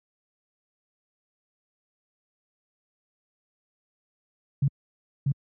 sine tone with echo, 138.59 Hz, C#3, in tune, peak -18 dBFS, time 4.62-4.68 s, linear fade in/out 5 ms, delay 640 ms, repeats 1, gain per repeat -2 dB, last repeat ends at 5.32 s, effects high-pass 80 Hz 12 dB/octave

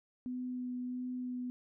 sine tone with vibrato, 250 Hz, B3, 21 cents sharp, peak -36 dBFS, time 0.26-1.5 s, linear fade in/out 0 ms, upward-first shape sine, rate 1.5 Hz, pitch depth 10 cents each way, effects none

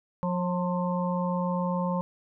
harmonic tone with a mistuned harmonic, 179.2 Hz, F3, 45 cents sharp, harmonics 1 / 3 / 5 / 6, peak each -27 / -32 / -34 / -35 dBFS, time 0.23-2.01 s, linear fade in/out 0 ms, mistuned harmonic 6, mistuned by -37 cents, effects none

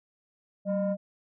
sine tone pair together, 191.51 / 608 Hz, G3 / D#5, -40 / -40 cents, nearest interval octave + minor sixth, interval 2000 cents, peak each -26 dBFS, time 0.65-0.97 s, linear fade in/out 50 ms, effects tanh soft clip ceiling -22 dBFS

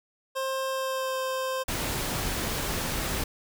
25% pulse tone with pitch glide, 530 to 522.7 Hz, C5 to C5, +22 to -2 cents, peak -24 dBFS, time 0.35-1.64 s, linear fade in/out 20 ms, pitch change -24 cents, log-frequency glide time 0.7-1.2 s
pink noise, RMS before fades -30 dBFS, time 1.68-3.24 s, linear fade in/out 5 ms
effects none

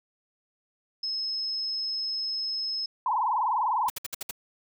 sine tone, 5180 Hz, E8, 31 cents flat, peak -28 dBFS, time 1.03-2.86 s, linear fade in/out 5 ms
sine tone with vibrato, 929 Hz, A#5, 6 cents flat, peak -23 dBFS, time 3.06-3.89 s, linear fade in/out 2 ms, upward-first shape triangle, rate 20 Hz, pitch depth 240 cents each way
white noise bursts, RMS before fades -33 dBFS, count 6, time 3.88-4.311 s, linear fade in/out 5 ms, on 21 ms, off 61 ms
effects none

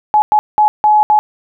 sine tone bursts at uneven times, 848 Hz, G#5, 36 cents sharp, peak -6 dBFS, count 5, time 0.14-0.22 / 0.32-0.39 / 0.58-0.68 / 0.84-1.03 / 1.1-1.19 s, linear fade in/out 0 ms, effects none

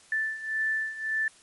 sine beating tone pair, 1760 / 1761.8 Hz, A6 / A6, 0 / +2 cents, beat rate 1.8 Hz, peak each -32 / -28 dBFS, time 0.12-1.28 s, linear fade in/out 2 ms, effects white hiss -56 dBFS RMS until 1.42 s + MP3 48 kbps

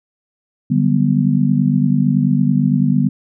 sine chord, G major seventh, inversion second, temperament just, 147 / 183.75 / 196 / 245 Hz, D3 / F#3 / G3 / B3, +2 / -12 / 0 / -14 cents, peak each -16 / -22 / -17 / -16 dBFS, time 0.7-3.09 s, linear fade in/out 10 ms, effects none

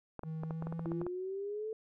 clicks, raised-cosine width 1 ms, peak -27 dBFS, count 12, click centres 0.193 / 0.235 / 0.435 / 0.508 / 0.624 / 0.67 / 0.725 / 0.794 / 0.858 / 0.918 / 1.015 / 1.066 s
triangle tone with pitch glide, 159.1 to 165.47 Hz, D#3 to E3, +39 to +7 cents, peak -35 dBFS, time 0.23-1.06 s, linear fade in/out 50 ms, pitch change +68 cents, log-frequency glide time 0.43-0.76 s
sine exponential sweep, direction up, 329.6 to 443.3 Hz, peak -36 dBFS, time 0.86-1.73 s, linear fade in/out 2 ms
effects none

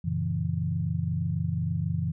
sine chord, F# dominant seventh, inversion none, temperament equal, 92.5 / 116.54 / 138.59 / 164.81 Hz, F#2 / A#2 / C#3 / E3, 0 / 0 / 0 / 0 cents, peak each -31 / -34 / -32 / -29 dBFS, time 0.04-2.12 s, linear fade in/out 10 ms, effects none

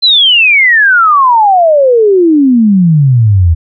sine exponential sweep, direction down, 4141 to 79 Hz, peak -3 dBFS, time 0.02-3.55 s, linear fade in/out 20 ms, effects none

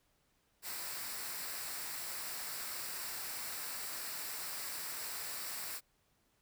white noise with comb filter, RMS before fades -42 dBFS, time 0.62-5.81 s, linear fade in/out 50 ms, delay 0.31 ms, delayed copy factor -0.5, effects pink hiss -75 dBFS RMS until 6.41 s

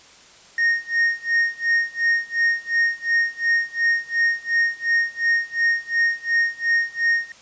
triangle tone with tremolo, 1854 Hz, A#6, 10 cents flat, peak -13 dBFS, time 0.58-7.32 s, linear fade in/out 2 ms, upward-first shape sine, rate 2.8 Hz, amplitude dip 95%, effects white hiss -48 dBFS RMS until 7.41 s + resampled to 16000 Hz

